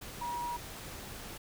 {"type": "tone in noise", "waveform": "sine", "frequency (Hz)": 958, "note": "A#5", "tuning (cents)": 47, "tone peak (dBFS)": -34, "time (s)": [0.21, 0.57], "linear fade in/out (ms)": 10, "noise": "pink", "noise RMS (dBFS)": -45, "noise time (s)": [0.01, 1.38], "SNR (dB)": 8, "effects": []}